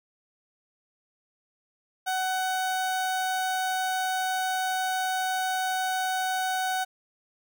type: tone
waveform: 30% pulse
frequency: 749 Hz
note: F#5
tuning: 21 cents sharp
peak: -23 dBFS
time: 2.06-6.85 s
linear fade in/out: 20 ms
effects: none